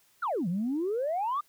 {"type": "exponential two-way sweep", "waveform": "sine", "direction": "down then up", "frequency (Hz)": [1508, 164.1, 1234], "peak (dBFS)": -26, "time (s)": [0.22, 1.41], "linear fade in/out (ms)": 10, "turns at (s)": 0.48, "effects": ["tanh soft clip ceiling -23 dBFS", "white hiss -65 dBFS RMS until 1.48 s"]}